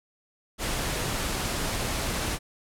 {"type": "noise", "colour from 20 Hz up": "pink", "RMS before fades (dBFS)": -29, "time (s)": [0.58, 2.39], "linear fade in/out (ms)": 50, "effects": ["low-pass 12000 Hz 12 dB/octave"]}